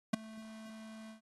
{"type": "tone with ADSR envelope", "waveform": "square", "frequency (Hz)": 220, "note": "A3", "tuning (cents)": 0, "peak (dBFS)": -25, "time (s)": [0.13, 1.21], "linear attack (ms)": 9, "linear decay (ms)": 9, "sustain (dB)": -23, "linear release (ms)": 110, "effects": ["AAC 32 kbps"]}